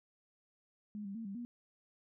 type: tone with pitch steps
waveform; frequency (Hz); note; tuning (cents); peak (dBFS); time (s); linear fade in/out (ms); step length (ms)
sine; 209 / 197.4 / 226.9 / 197.1 / 239.9; G#3 / G3 / A#3 / G3 / A#3; +11 / +12 / -47 / +10 / +50; -40; 0.95-1.45; 0; 100
effects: none